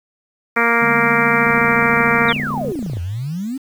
harmonic tone, 233.2 Hz, A#3, 1 cent sharp, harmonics 1 / 2 / 3 / 4 / 5 / 6 / 7 / 8 / 9 / 10, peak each -23 / -21 / -25 / -23 / -21 / -19 / -24 / -21 / -22 / -21 dBFS, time 0.56-2.33 s, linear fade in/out 10 ms
triangle chord, G# diminished, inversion second, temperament equal, 146.83 / 207.7 / 246.9 Hz, D3 / G#3 / B3, 0 / 0 / 0 cents, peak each -25 dBFS, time 0.81-2.72 s, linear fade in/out 10 ms
click train, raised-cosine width 2 ms, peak -18 dBFS, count 43, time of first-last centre 1.47-2.97 s, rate 28 Hz
sine exponential two-way sweep, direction down then up, 3951 to 82.6 to 280.5 Hz, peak -21 dBFS, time 2.28-3.58 s, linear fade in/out 10 ms, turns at 3.01 s
effects 7-bit

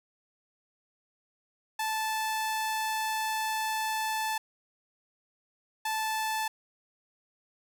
sawtooth tone pair in turn, 875 / 875 Hz, A5 / A5, -10 / -10 cents, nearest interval unison, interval 0 cents, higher neither, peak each -25 dBFS, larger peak neither, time 1.79-4.38 / 5.85-6.48 s, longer first, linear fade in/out 5 ms, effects none

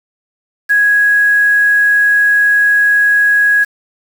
sine tone with quantisation, 1662 Hz, G#6, 1 cent sharp, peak -7 dBFS, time 0.69-3.65 s, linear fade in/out 20 ms, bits 5, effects none

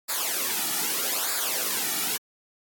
white noise with flanger, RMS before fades -27 dBFS, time 0.08-2.18 s, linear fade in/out 20 ms, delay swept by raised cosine 0.33 to 1.93 ms, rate 0.8 Hz, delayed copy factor -0.75, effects high-pass 200 Hz 12 dB/octave + AAC 64 kbps

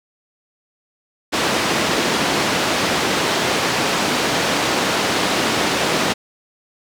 pink band-pass noise, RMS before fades -19 dBFS, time 1.32-6.14 s, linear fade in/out 20 ms, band 220 to 5700 Hz, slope 12 dB/octave, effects none

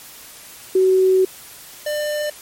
sine / square tone pair in turn, 376 / 597.7 Hz, F#4 / D5, +28 / +30 cents, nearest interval minor sixth, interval 802 cents, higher second, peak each -11 / -21 dBFS, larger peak first, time 0.75-1.25 / 1.86-2.3 s, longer first, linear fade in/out 5 ms, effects white hiss -40 dBFS RMS until 2.41 s + MP3 64 kbps

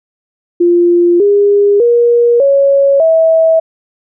sine tone with pitch steps, 347.7 / 406.4 / 475 / 555.1 / 648.8 Hz, F4 / G#4 / A#4 / C#5 / E5, -8 / -38 / +33 / +2 / -28 cents, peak -5 dBFS, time 0.6-3.6 s, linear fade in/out 10 ms, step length 600 ms, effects none

